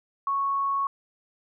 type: tone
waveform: sine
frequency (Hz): 1106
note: C#6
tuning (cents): -4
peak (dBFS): -23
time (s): 0.27-0.87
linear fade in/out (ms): 2
effects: none